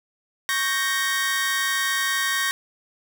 sawtooth chord, G diminished, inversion second, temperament equal, 1108.7 / 1568 / 1864.7 Hz, Db6 / G6 / Bb6, 0 / 0 / 0 cents, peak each -25 / -24 / -20 dBFS, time 0.49-2.51 s, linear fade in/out 0 ms, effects none

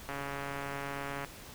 click train, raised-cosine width 0.5 ms, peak -23 dBFS, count 163, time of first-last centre 0.09-1.247 s, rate 140 Hz, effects pink hiss -49 dBFS RMS until 1.54 s

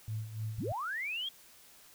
sine tone with tremolo, 109.4 Hz, A2, 9 cents flat, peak -33 dBFS, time 0.08-0.72 s, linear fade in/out 0 ms, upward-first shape sine, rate 3.4 Hz, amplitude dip 70%
sine linear sweep, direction up, 59.4 to 3322 Hz, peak -34 dBFS, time 0.58-1.29 s, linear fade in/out 5 ms
effects white hiss -58 dBFS RMS until 1.94 s

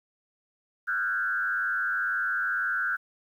sine tone with frequency modulation, 1500 Hz, F#6, 23 cents sharp, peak -25 dBFS, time 0.87-2.97 s, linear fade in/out 20 ms, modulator 102 Hz, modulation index 1.2, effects 10-bit

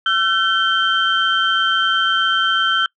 sine tone cluster, 1346 / 1529 / 3128 Hz, E6 / G6 / G7, +36 / -44 / -4 cents, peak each -18 dBFS, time 0.06-2.86 s, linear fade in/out 2 ms, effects noise-tail reverb RT60 0.1 s tail -25 dB re dry + tanh soft clip ceiling -4 dBFS

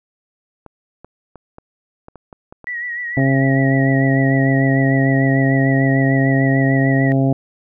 clicks, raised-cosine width 1 ms, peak -23 dBFS, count 10, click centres 0.663 / 1.046 / 1.357 / 1.584 / 2.084 / 2.157 / 2.328 / 2.525 / 2.643 / 3.195 s
sine tone with vibrato, 1924 Hz, B6, 46 cents flat, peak -22 dBFS, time 2.67-7.12 s, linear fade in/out 0 ms, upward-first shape sine, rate 6.7 Hz, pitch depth 45 cents each way
harmonic tone, 134.8 Hz, C#3, 48 cents flat, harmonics 1 / 2 / 3 / 4 / 5 / 6, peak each -15 / -16 / -26 / -26 / -23 / -34 dBFS, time 3.17-7.33 s, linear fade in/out 2 ms
effects none

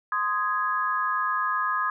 sine chord, Ab major, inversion first, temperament just, 1038.3 / 1245.9 / 1661.2 Hz, C6 / Eb6 / Ab6, -14 / +2 / 0 cents, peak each -28 / -26 / -29 dBFS, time 0.12-1.9 s, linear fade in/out 2 ms, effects none

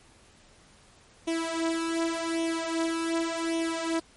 sawtooth tone with flanger, 329.6 Hz, E4, in tune, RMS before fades -29 dBFS, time 1.27-4 s, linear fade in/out 10 ms, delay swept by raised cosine 0.32 to 3.82 ms, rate 0.87 Hz, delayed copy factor +0.75, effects pink hiss -57 dBFS RMS until 4.16 s + MP3 48 kbps

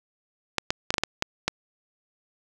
clicks, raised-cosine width 0.2 ms, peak -5 dBFS, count 8, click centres 0.583 / 0.705 / 0.905 / 0.941 / 0.982 / 1.036 / 1.224 / 1.48 s, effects 7-bit

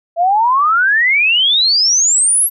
sine exponential sweep, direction up, 659.3 to 11740 Hz, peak -9 dBFS, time 0.16-2.5 s, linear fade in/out 50 ms, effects none

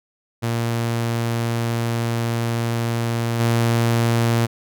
sawtooth tone with level steps, 116.54 Hz, A#2, in tune, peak -16 / -12 dBFS, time 0.42-4.47 s, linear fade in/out 20 ms, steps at 3.39 s, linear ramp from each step 20 ms, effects none

